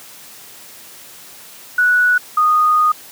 sine tone pair in turn, 1473 / 1235.1 Hz, F#6 / D#6, -8 / -13 cents, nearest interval minor third, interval 305 cents, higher first, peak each -10 dBFS, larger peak neither, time 1.78-2.18 / 2.37-2.92 s, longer second, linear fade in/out 5 ms, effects white hiss -39 dBFS RMS until 3.11 s + high-pass 100 Hz 12 dB/octave

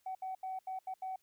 sine tone bursts at uneven times, 755 Hz, F#5, 35 cents sharp, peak -36 dBFS, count 6, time 0.06-0.15 / 0.22-0.35 / 0.43-0.59 / 0.67-0.79 / 0.87-0.94 / 1.02-1.16 s, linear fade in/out 5 ms, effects tanh soft clip ceiling -33 dBFS + white hiss -75 dBFS RMS until 1.22 s

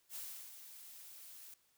blue noise with ADSR envelope, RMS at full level -45 dBFS, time 0.09-1.54 s, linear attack 68 ms, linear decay 350 ms, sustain -9 dB, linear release 3 ms, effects white hiss -74 dBFS RMS until 1.77 s

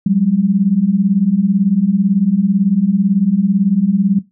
sine beating tone pair, 183.6 / 201.6 Hz, F#3 / G3, -13 / +49 cents, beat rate 18 Hz, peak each -13 dBFS, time 0.06-4.19 s, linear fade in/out 5 ms, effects noise-tail reverb RT60 0.2 s tail -17 dB re dry

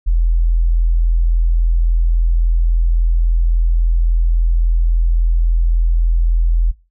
sine tone, 41.81 Hz, E1, 25 cents sharp, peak -10 dBFS, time 0.06-6.72 s, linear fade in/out 20 ms, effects noise-tail reverb RT60 0.3 s tail -20 dB re dry

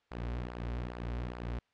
sawtooth tone with flanger, 60 Hz, B1, 49 cents flat, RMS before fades -38 dBFS, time 0.11-1.59 s, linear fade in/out 5 ms, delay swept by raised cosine 0.31 to 6.31 ms, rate 2.4 Hz, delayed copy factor -0.6, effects white hiss -74 dBFS RMS until 1.73 s + low-pass 3000 Hz 12 dB/octave

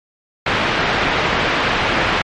white low-pass noise, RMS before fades -17 dBFS, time 0.46-2.22 s, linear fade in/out 5 ms, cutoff 2400 Hz, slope 12 dB/octave, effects low-pass 4000 Hz 12 dB/octave + MP3 48 kbps

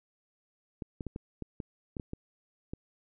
clicks, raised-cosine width 3 ms, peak -24 dBFS, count 10, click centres 0.822 / 1.008 / 1.067 / 1.161 / 1.423 / 1.602 / 1.968 / 1.998 / 2.134 / 2.735 s, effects none

